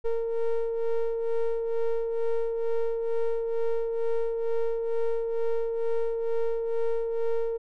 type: ring-modulated tone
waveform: triangle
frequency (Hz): 230.1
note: A#3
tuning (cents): -22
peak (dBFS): -18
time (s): 0.04-7.58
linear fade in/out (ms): 20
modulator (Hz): 229
effects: none